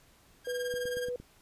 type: tone with tremolo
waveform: sawtooth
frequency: 1614 Hz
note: G#6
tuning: 50 cents flat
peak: -32 dBFS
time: 0.44-1.1 s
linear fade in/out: 50 ms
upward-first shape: sine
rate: 19 Hz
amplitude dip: 75%
type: tone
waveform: sine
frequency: 492.3 Hz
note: B4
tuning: 6 cents flat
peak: -32 dBFS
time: 0.47-1.16 s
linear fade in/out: 2 ms
type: click train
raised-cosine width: 3 ms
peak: -33 dBFS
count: 5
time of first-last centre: 0.74-1.2 s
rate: 8.69 Hz
effects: pink hiss -62 dBFS RMS until 1.41 s + resampled to 32000 Hz